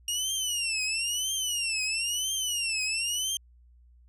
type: tone with vibrato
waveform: 20% pulse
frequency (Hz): 2830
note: F7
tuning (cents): +22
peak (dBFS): -22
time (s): 0.08-3.37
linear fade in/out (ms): 2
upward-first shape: triangle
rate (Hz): 1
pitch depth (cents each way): 210
effects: added 60 Hz sine -54 dBFS peak until 4.08 s + resampled to 32000 Hz